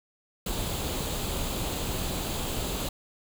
pink noise with comb filter, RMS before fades -31 dBFS, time 0.46-2.89 s, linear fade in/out 5 ms, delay 0.27 ms, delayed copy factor +0.5, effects none

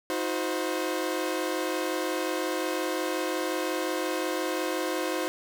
sawtooth tone cluster, 317.1 / 362.7 / 520 Hz, D#4 / F#4 / C5, +33 / -34 / -11 cents, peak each -28 dBFS, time 0.1-5.28 s, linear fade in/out 0 ms, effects none

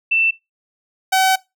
sine / sawtooth tone pair in turn, 2671 / 759.3 Hz, E7 / F#5, +22 / +45 cents, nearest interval octave + minor seventh, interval 2177 cents, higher first, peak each -13 / -9 dBFS, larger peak second, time 0.11-0.31 / 1.12-1.36 s, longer second, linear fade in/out 10 ms, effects noise-tail reverb RT60 0.2 s tail -20 dB re dry

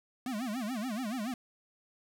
square tone with vibrato, 233.1 Hz, A#3, in tune, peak -34 dBFS, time 0.26-1.34 s, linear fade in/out 2 ms, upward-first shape sine, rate 7 Hz, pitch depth 230 cents each way, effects none

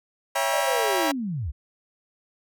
sawtooth chord, C# diminished seventh, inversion none, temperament just, 554.4 / 665.2 / 798.3 / 957.9 Hz, C#5 / E5 / G5 / Bb5, 0 / +16 / +31 / +47 cents, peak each -24 dBFS, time 0.35-1.12 s, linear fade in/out 10 ms
sine linear sweep, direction down, 621 to 55.7 Hz, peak -26 dBFS, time 0.52-1.52 s, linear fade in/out 20 ms
effects none

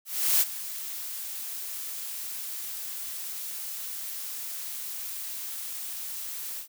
blue noise with ADSR envelope, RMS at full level -21 dBFS, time 0.05-6.68 s, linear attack 360 ms, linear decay 33 ms, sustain -15 dB, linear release 96 ms, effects none

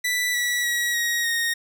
sawtooth tone with pitch steps, 1975.5 / 1946.1 / 1917 / 1888.5 / 1860.3 Hz, B6 / B6 / A#6 / A#6 / A#6, 0 / -26 / +48 / +22 / -4 cents, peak -18 dBFS, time 0.04-1.54 s, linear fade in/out 10 ms, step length 300 ms, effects none

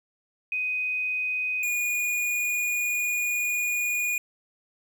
sine / square tone pair in turn, 2502 / 2446 Hz, D#7 / D#7, +9 / -30 cents, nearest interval unison, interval 39 cents, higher first, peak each -25 dBFS, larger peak neither, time 0.52-1.63 / 1.63-4.18 s, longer second, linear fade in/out 2 ms, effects 10-bit

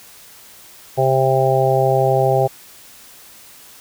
harmonic tone, 132.4 Hz, C3, 21 cents sharp, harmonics 1 / 3 / 4 / 5 / 6, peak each -19 / -19 / -19 / -19 / -19 dBFS, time 0.97-2.48 s, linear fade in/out 20 ms, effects white hiss -43 dBFS RMS until 3.8 s

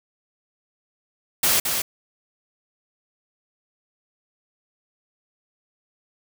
white noise with echo, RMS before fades -19 dBFS, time 1.43-1.6 s, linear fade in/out 5 ms, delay 220 ms, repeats 1, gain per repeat -5 dB, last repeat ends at 1.82 s, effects none

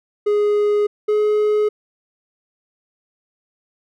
triangle tone pair in turn, 415.3 / 422.3 Hz, G#4 / G#4, 0 / +29 cents, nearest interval unison, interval 29 cents, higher second, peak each -12 dBFS, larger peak neither, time 0.26-0.87 / 1.08-1.69 s, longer neither, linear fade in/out 10 ms, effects none

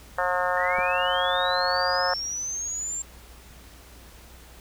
harmonic tone, 180 Hz, F#3, 47 cents flat, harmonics 3 / 4 / 5 / 6 / 7 / 8 / 9 / 10, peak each -28 / -29 / -30 / -31 / -31 / -32 / -33 / -33 dBFS, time 0.18-2.14 s, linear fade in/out 5 ms
sine linear sweep, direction up, 1800 to 7410 Hz, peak -28 dBFS, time 0.57-3.02 s, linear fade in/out 2 ms
clicks, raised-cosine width 2 ms, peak -26 dBFS, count 2, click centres 0.785 / 0.79 s
effects added 60 Hz sine -48 dBFS peak until 4.6 s + pink hiss -50 dBFS RMS until 4.6 s

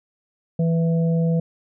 harmonic tone, 165.4 Hz, E3, 6 cents sharp, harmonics 1 / 3 / 4, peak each -17 / -27 / -34 dBFS, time 0.59-1.4 s, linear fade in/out 5 ms, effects none

